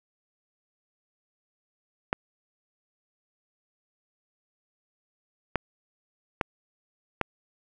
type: clicks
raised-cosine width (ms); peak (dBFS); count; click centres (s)
0.5; -9; 4; 2.129 / 5.557 / 6.412 / 7.213
effects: none